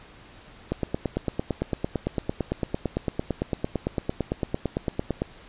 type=click train; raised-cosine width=2 ms; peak=-11 dBFS; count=41; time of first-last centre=0.72-5.219 s; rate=8.89 Hz; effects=pink hiss -49 dBFS RMS until 5.48 s + resampled to 8000 Hz